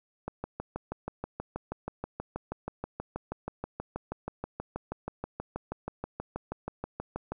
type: click train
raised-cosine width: 1 ms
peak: -20 dBFS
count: 45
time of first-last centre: 0.28-7.32 s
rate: 6.25 Hz
effects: none